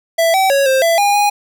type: tone with pitch steps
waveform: square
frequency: 663 / 766 / 554 / 528 / 668 / 813 / 822 Hz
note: E5 / G5 / C#5 / C5 / E5 / G#5 / G#5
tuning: +10 / -40 / -1 / +16 / +23 / -37 / -18 cents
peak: -11 dBFS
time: 0.18-1.3 s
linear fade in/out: 10 ms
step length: 160 ms
effects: none